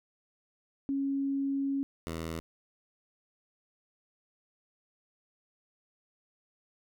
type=tone pair in turn; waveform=sine / 10% pulse; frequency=275.5 / 81.65 Hz; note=C#4 / E2; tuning=-11 / -16 cents; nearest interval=octave + major sixth; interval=2105 cents; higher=first; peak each=-28 / -27 dBFS; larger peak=second; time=0.89-1.83 / 2.07-2.4 s; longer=first; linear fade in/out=0 ms; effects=none